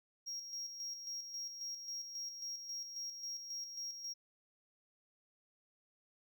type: tone with tremolo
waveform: triangle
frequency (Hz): 5600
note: F8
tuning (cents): +4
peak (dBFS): -39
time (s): 0.26-4.14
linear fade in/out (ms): 20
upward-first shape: square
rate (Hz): 3.7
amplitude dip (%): 50
effects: none